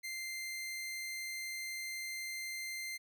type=tone; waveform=sawtooth; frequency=2088 Hz; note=C7; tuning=4 cents flat; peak=-36 dBFS; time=0.03-2.98 s; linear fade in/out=20 ms; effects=none